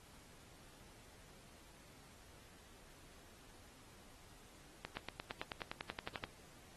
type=accelerating click train; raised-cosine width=0.3 ms; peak=-25 dBFS; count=15; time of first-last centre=4.85-6.239 s; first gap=120 ms; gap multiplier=0.97; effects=pink hiss -62 dBFS RMS until 6.76 s + AAC 32 kbps